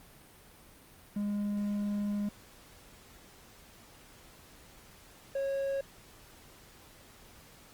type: tone pair in turn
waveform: triangle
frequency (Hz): 205.2 / 547.8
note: G#3 / C#5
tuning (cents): -21 / -21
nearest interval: octave + perfect fourth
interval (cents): 1700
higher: second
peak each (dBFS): -28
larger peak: neither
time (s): 1.16-2.29 / 5.35-5.81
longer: first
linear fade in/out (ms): 5
effects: pink hiss -56 dBFS RMS until 7.73 s + Opus 32 kbps